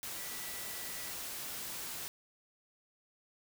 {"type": "tone in noise", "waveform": "sine", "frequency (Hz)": 1963, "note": "B6", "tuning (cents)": -11, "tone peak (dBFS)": -52, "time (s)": [0.17, 1.11], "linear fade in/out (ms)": 0, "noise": "white", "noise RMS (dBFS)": -42, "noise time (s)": [0.03, 2.08], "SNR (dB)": -13, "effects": []}